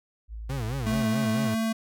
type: tone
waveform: sine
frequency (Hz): 54.7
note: A1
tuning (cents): -9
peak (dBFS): -34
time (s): 0.28-1.04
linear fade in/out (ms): 50
type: tone with vibrato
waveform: 40% pulse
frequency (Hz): 122.6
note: B2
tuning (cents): -12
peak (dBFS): -28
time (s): 0.49-1.55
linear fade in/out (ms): 10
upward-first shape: sine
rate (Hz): 4.6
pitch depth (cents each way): 230
type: tone with pitch glide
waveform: square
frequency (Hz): 220 to 223.8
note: A3 to A3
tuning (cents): 0 to +30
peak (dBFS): -25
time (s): 0.86-1.73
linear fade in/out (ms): 10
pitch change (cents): +30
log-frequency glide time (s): 1.51-1.56
effects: none